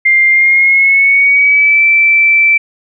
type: tone with pitch glide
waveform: sine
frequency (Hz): 2100 to 2330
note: C7 to D7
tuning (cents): +6 to -14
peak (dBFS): -5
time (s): 0.05-2.58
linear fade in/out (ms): 10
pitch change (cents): +180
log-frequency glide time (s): 0.28-1.84
effects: none